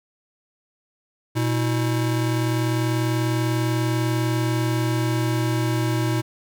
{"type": "tone pair together", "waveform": "square", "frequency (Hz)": [120.49, 321.3], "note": ["B2", "E4"], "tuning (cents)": [-42, -44], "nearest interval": "octave + perfect fourth", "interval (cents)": 1698, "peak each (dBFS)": [-22, -26], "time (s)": [1.35, 6.22], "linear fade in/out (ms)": 20, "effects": []}